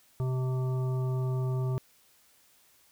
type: harmonic tone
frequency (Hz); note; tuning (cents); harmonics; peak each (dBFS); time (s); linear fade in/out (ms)
128.9; C3; -26; 1 / 3 / 5 / 7 / 9; -27 / -38 / -45 / -48 / -48; 0.2-1.78; 0
effects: white hiss -63 dBFS RMS until 2.91 s